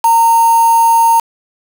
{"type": "tone with quantisation", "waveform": "sine", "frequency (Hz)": 920, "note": "A#5", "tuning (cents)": -23, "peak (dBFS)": -6, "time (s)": [0.04, 1.2], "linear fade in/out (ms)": 5, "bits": 3, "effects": []}